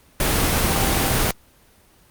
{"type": "tone in noise", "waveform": "sine", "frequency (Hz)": 784, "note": "G5", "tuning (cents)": 0, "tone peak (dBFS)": -30, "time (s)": [0.66, 1.12], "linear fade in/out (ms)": 2, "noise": "pink", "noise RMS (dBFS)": -19, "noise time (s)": [0.2, 1.31], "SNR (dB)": -14, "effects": ["pink hiss -54 dBFS RMS until 2.1 s", "Opus 24 kbps"]}